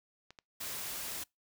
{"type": "clicks", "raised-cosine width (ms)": 0.2, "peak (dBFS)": -33, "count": 4, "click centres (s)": [0.306, 0.388, 0.678, 0.791]}
{"type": "noise", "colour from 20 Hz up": "white", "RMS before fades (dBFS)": -40, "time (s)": [0.6, 1.24], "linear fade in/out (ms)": 10}
{"effects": ["noise-tail reverb RT60 0.2 s tail -26 dB re dry"]}